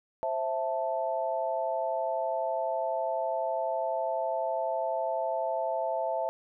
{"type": "chord", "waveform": "sine", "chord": "A minor", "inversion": "first", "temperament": "just", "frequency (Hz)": [528, 660, 880], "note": ["C5", "E5", "A5"], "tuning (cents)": [16, 2, 0], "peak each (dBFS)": [-34, -30, -33], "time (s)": [0.23, 6.29], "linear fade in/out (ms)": 0, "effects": []}